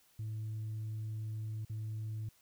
sine tone with dropouts, 108.9 Hz, A2, 17 cents flat, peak -35 dBFS, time 0.19-2.29 s, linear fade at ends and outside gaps 5 ms, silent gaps 1.65-1.697 s, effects tanh soft clip ceiling -35 dBFS + white hiss -68 dBFS RMS until 2.41 s

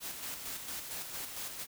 white noise with tremolo, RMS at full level -40 dBFS, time 0-1.67 s, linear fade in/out 50 ms, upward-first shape square, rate 4.4 Hz, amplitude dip 40%, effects none

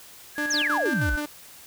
sine tone with pitch glide, 1661.2 to 1505.8 Hz, G#6 to F#6, 0 to +30 cents, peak -26 dBFS, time 0.35-1.22 s, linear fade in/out 50 ms, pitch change -170 cents, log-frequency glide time 0.81-1.08 s
sawtooth tone with tremolo, 296.8 Hz, D4, 18 cents sharp, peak -24 dBFS, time 0.38-1.26 s, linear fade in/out 0 ms, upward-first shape square, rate 6.3 Hz, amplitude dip 55%
sine exponential sweep, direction down, 6960 to 43.65 Hz, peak -23 dBFS, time 0.5-1.16 s, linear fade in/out 10 ms
effects white hiss -47 dBFS RMS until 1.66 s

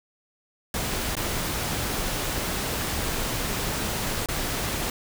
pink noise with dropouts, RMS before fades -28 dBFS, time 0.74-4.9 s, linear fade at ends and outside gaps 2 ms, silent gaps 1.153-1.167 / 4.26-4.286 s, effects none

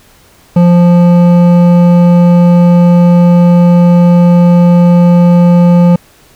triangle tone with hard clipping, 174.61 Hz, F3, in tune, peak -4 dBFS, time 0.56-5.96 s, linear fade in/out 5 ms, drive 14 dB, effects pink hiss -43 dBFS RMS until 6.35 s

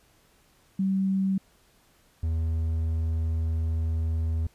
sine / triangle tone pair in turn, 192.3 / 80.85 Hz, G3 / E2, -33 / -33 cents, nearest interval octave + minor third, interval 1500 cents, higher first, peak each -22 dBFS, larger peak neither, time 0.79-1.38 / 2.23-4.47 s, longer second, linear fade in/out 5 ms, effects pink hiss -62 dBFS RMS until 4.54 s + resampled to 32000 Hz

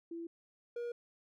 sine / triangle tone pair in turn, 335.4 / 476.4 Hz, E4 / A#4, +30 / +38 cents, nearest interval tritone, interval 608 cents, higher second, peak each -40 / -35 dBFS, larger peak second, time 0.11-0.27 / 0.76-0.92 s, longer neither, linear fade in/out 5 ms, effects none

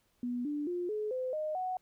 sine tone with pitch steps, 244.3 / 293.9 / 353.6 / 425.4 / 511.7 / 615.6 / 740.6 Hz, B3 / D4 / F4 / G#4 / C5 / D#5 / F#5, -19 / +1 / +22 / +42 / -39 / -19 / +1 cents, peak -32 dBFS, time 0.23-1.77 s, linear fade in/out 2 ms, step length 220 ms, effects pink hiss -73 dBFS RMS until 1.81 s

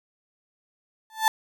35% pulse tone with exponential growth, 880 Hz, A5, in tune, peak -12 dBFS, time 1.1-1.28 s, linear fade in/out 1 ms, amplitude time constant 38 ms, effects none

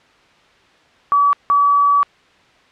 sine tone bursts at uneven times, 1144 Hz, D6, 46 cents flat, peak -10 dBFS, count 2, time 1.12-1.33 / 1.5-2.03 s, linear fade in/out 0 ms, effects white hiss -51 dBFS RMS until 2.71 s + low-pass 3000 Hz 12 dB/octave

